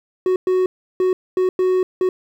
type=tone bursts at uneven times; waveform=triangle; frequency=370 Hz; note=F#4; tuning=in tune; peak=-12 dBFS; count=6; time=0.26-0.36 / 0.47-0.66 / 1-1.13 / 1.37-1.49 / 1.59-1.83 / 2.01-2.09 s; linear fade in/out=2 ms; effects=9-bit